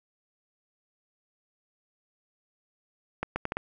accelerating click train, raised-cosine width 0.5 ms, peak -14 dBFS, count 5, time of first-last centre 3.23-3.57 s, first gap 130 ms, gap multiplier 0.72, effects none

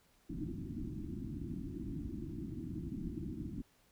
white low-pass noise, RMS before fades -42 dBFS, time 0.29-3.62 s, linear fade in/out 5 ms, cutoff 340 Hz, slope 96 dB/octave, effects pink hiss -70 dBFS RMS until 3.91 s

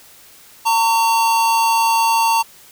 square tone pair together, 911 / 1124.2 Hz, A#5 / C#6, -40 / +24 cents, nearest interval major third, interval 364 cents, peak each -14 / -25 dBFS, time 0.65-2.43 s, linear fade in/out 20 ms, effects white hiss -45 dBFS RMS until 2.71 s

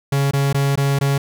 45% pulse tone with dropouts, 139.3 Hz, C#3, 9 cents sharp, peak -15 dBFS, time 0.12-1.18 s, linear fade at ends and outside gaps 5 ms, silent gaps 0.311-0.334 / 0.529-0.544 / 0.757-0.774 / 0.989-1.01 s, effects none

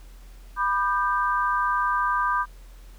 sine chord, G major, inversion first, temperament equal with one note detuned, 987.8 / 1200 / 1568 Hz, B5 / D6 / G6, 0 / +37 / 0 cents, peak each -25 / -24 / -27 dBFS, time 0.56-2.46 s, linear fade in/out 50 ms, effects added 42 Hz sine -42 dBFS peak until 2.98 s + pink hiss -56 dBFS RMS until 2.98 s

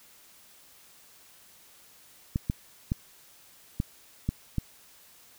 clicks, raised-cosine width 5 ms, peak -14 dBFS, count 6, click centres 2.359 / 2.499 / 2.919 / 3.801 / 4.29 / 4.583 s, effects white hiss -56 dBFS RMS until 5.38 s

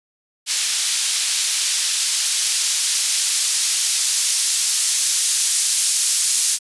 blue noise with band-pass filter sweep, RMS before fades -19 dBFS, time 0.46-6.59 s, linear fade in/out 50 ms, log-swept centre 3700 to 6400 Hz, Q 0.76, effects resampled to 24000 Hz

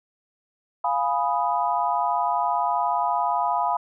sine chord, F half-diminished seventh, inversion none, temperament equal, 698.5 / 830.6 / 987.8 / 1244.5 Hz, F5 / Ab5 / Cb6 / Eb6, 0 / 0 / 0 / 0 cents, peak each -26 / -26 / -24 / -30 dBFS, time 0.84-3.77 s, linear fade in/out 5 ms, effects none

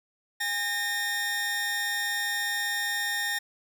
sawtooth tone pair together, 817.4 / 1835 Hz, G#5 / A#6, -28 / -28 cents, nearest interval octave + major second, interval 1400 cents, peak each -33 / -24 dBFS, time 0.4-3.39 s, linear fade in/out 10 ms, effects none

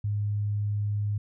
sine tone, 103.5 Hz, G#2, 5 cents flat, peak -25 dBFS, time 0.04-1.18 s, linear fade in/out 5 ms, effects none

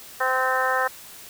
harmonic tone, 258.8 Hz, C4, 19 cents flat, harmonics 2 / 3 / 4 / 5 / 6 / 7, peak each -27 / -27 / -27 / -27 / -27 / -27 dBFS, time 0.2-0.88 s, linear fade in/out 10 ms, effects white hiss -43 dBFS RMS until 1.29 s

